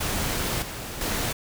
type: noise with level steps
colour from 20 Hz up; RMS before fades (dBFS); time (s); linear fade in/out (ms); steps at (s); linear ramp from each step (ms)
pink; -27 / -35 / -27; 0-1.33; 10; 0.62 / 1.01; 2
effects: none